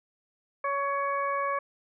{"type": "harmonic tone", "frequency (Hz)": 560, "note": "C#5", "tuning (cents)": 18, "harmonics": [1, 2, 3, 4], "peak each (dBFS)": [-32, -28, -37, -39], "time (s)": [0.64, 1.59], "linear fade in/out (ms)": 5, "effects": []}